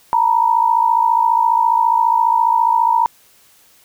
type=tone pair together; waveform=sine; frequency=910 / 964.7 Hz; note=A#5 / B5; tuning=-42 / -41 cents; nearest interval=minor second; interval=101 cents; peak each=-14 dBFS; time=0.13-3.06 s; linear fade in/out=0 ms; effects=white hiss -51 dBFS RMS until 3.84 s